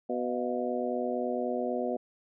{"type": "harmonic tone with a mistuned harmonic", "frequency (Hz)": 123.9, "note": "B2", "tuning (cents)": 6, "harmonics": [2, 3, 4, 5, 6], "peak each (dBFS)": [-34, -35, -34, -35, -37], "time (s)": [0.09, 1.97], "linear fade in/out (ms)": 10, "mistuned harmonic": 6, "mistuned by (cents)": -83, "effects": []}